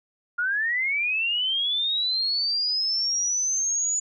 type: linear sweep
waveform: sine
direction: up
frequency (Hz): 1396.9 to 6950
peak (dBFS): -22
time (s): 0.38-4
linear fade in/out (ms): 10
effects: none